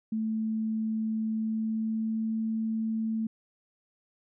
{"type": "tone with pitch glide", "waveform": "sine", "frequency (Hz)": [220, 222], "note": ["A3", "A3"], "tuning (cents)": [0, 16], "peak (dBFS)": -27, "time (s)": [0.12, 3.27], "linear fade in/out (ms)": 5, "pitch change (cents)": 16, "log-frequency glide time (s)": [1.32, 2.37], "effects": []}